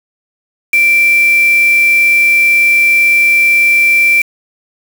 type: tone with quantisation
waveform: sine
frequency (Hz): 2349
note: D7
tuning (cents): 0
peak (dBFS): -6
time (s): 0.73-4.22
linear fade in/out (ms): 5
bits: 3
effects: none